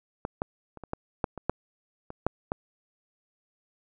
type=clicks; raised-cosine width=1 ms; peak=-16 / -14 / -29 / -26 / -16 / -11 / -23 / -10 / -25 / -9 / -14 dBFS; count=11; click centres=0.251 / 0.419 / 0.773 / 0.837 / 0.934 / 1.242 / 1.377 / 1.496 / 2.104 / 2.266 / 2.519 s; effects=none